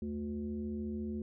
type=tone with frequency modulation; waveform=sine; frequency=220 Hz; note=A3; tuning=in tune; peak=-35 dBFS; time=0.02-1.22 s; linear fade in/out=2 ms; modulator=142 Hz; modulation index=0.84; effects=none